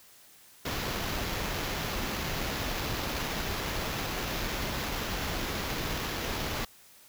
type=noise with sample-and-hold; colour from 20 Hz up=pink; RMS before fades=-33 dBFS; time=0.65-6.65 s; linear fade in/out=5 ms; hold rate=8820 Hz; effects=white hiss -56 dBFS RMS until 7.08 s